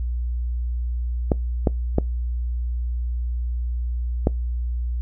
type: clicks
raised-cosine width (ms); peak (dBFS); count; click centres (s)
2; -4; 4; 1.318 / 1.672 / 1.984 / 4.271
effects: noise-tail reverb RT60 0.2 s tail -24 dB re dry + added 60 Hz sine -22 dBFS peak until 5.01 s